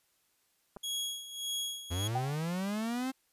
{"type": "clicks", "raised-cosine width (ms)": 1, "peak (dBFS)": -31, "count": 2, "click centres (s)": [0.764, 0.769]}
{"type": "tone with tremolo", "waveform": "sawtooth", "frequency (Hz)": 3322, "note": "G#7", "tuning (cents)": 0, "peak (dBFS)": -29, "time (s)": [0.83, 2.08], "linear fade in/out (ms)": 10, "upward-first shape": "sine", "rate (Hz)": 1.7, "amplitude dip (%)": 75}
{"type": "linear sweep", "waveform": "45% pulse", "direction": "up", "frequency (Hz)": [81.7, 267.2], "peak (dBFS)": -32, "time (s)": [1.9, 3.12], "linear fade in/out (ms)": 20}
{"type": "tone with exponential decay", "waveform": "sine", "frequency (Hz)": 771, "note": "G5", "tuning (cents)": -29, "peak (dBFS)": -28, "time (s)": [2.15, 2.45], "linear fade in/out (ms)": 5, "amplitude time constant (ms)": 65}
{"effects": ["white hiss -73 dBFS RMS until 3.32 s", "resampled to 32000 Hz"]}